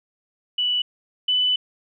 sine tone pair in turn, 2960 / 2994 Hz, F#7 / F#7, 0 / +20 cents, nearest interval unison, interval 20 cents, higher second, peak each -19 / -17 dBFS, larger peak second, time 0.58-0.82 / 1.28-1.56 s, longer second, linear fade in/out 5 ms, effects none

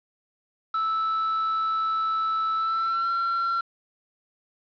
triangle tone with pitch glide, 1314 to 1361.9 Hz, E6 to F6, -6 to -44 cents, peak -21 dBFS, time 0.74-3.61 s, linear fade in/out 5 ms, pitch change +62 cents, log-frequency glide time 2.56-3.11 s, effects resampled to 11025 Hz + 8-bit

